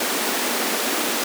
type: high-pass noise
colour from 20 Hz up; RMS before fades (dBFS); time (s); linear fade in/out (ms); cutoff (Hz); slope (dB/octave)
pink; -23; 0-1.24; 5; 220; 48
effects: none